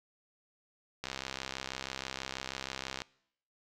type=click train; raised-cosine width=0.2 ms; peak=-19 dBFS; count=132; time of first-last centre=1.04-3.019 s; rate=66.2 Hz; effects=noise-tail reverb RT60 0.7 s tail -23 dB re dry